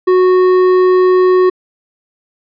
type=tone with hard clipping; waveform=sine; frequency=368 Hz; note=F#4; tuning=9 cents flat; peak=-8 dBFS; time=0.07-1.5 s; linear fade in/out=10 ms; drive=8 dB; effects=resampled to 11025 Hz